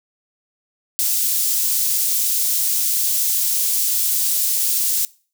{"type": "high-pass noise", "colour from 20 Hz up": "white", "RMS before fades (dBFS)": -19, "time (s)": [0.99, 5.05], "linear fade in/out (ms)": 0, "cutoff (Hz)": 5700, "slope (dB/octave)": 12, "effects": ["noise-tail reverb RT60 0.4 s tail -22 dB re dry"]}